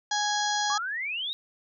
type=harmonic tone; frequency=830.6 Hz; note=G#5; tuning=in tune; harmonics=1 / 2 / 4 / 5 / 6 / 7 / 8; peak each=-28 / -31 / -34 / -35 / -36 / -36 / -37 dBFS; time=0.11-0.78 s; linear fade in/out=5 ms
type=exponential sweep; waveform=sine; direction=up; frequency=1100 to 3854 Hz; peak=-29 dBFS; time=0.7-1.33 s; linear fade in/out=0 ms
effects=none